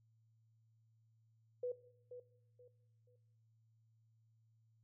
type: tone with echo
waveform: sine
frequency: 493.9 Hz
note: B4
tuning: in tune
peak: -37 dBFS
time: 1.63-1.72 s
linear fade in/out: 5 ms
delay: 480 ms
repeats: 3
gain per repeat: -11 dB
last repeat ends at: 3.16 s
effects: noise-tail reverb RT60 0.8 s tail -17 dB re dry + added 112 Hz sine -70 dBFS peak until 4.83 s